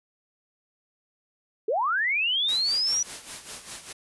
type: linear sweep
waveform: sine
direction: up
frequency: 392 to 5920 Hz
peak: -22 dBFS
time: 1.68-3.03 s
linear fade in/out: 5 ms
type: noise with tremolo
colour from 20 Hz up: white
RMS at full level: -36 dBFS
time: 2.48-3.93 s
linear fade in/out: 10 ms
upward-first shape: sine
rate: 5 Hz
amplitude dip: 70%
effects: resampled to 24000 Hz